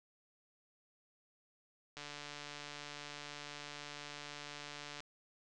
click train, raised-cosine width 0.2 ms, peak -29 dBFS, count 444, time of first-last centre 1.97-5.004 s, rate 146 Hz, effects resampled to 24000 Hz

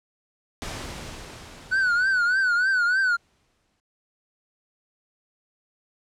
pink noise with exponential decay, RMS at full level -32 dBFS, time 0.62-3.8 s, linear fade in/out 0 ms, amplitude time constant 690 ms
triangle tone with vibrato, 1486 Hz, F#6, 7 cents sharp, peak -17 dBFS, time 1.71-3.17 s, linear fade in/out 20 ms, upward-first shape triangle, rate 3.3 Hz, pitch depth 120 cents each way
effects low-pass 8000 Hz 12 dB/octave

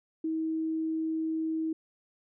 sine tone, 319.8 Hz, D#4, 48 cents sharp, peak -28 dBFS, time 0.24-1.73 s, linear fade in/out 5 ms, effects none

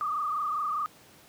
sine tone with frequency modulation, 1207 Hz, D6, 47 cents sharp, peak -27 dBFS, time 0.01-0.86 s, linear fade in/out 0 ms, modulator 24.9 Hz, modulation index 2.2, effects pink hiss -55 dBFS RMS until 1.28 s + high-pass 100 Hz 12 dB/octave

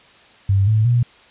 sine tone with pitch steps, 98 / 108.74 / 120.65 Hz, G2 / A2 / B2, 0 / -20 / -40 cents, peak -12 dBFS, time 0.49-1.03 s, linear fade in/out 5 ms, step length 180 ms, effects white hiss -48 dBFS RMS until 1.3 s + resampled to 8000 Hz

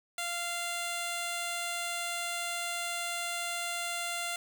5% pulse tone with notch filter, 693 Hz, F5, 14 cents flat, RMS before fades -35 dBFS, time 0.18-4.36 s, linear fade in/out 2 ms, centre 5300 Hz, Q 1.5, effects none

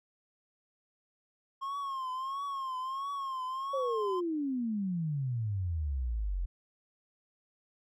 triangle tone with vibrato, 1073 Hz, C6, 43 cents sharp, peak -32 dBFS, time 1.61-4.21 s, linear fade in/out 20 ms, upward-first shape triangle, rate 1.5 Hz, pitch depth 100 cents each way
sine exponential sweep, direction down, 554.4 to 42.02 Hz, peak -30 dBFS, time 3.73-6.46 s, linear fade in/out 10 ms
effects none

